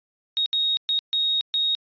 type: tone bursts at uneven times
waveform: sine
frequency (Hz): 3752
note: A#7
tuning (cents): +11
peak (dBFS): -17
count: 5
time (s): 0.37-0.46 / 0.53-0.77 / 0.89-0.99 / 1.13-1.41 / 1.54-1.75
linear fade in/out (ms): 0
effects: tanh soft clip ceiling -19 dBFS + resampled to 11025 Hz